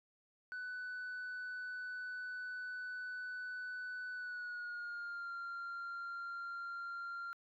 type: tone with pitch glide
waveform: sine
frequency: 1494 to 1385.9 Hz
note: F#6 to F6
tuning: +16 to -14 cents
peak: -39 dBFS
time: 0.52-7.33 s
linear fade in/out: 0 ms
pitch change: -130 cents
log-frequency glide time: 4.13-5.31 s
effects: tanh soft clip ceiling -40 dBFS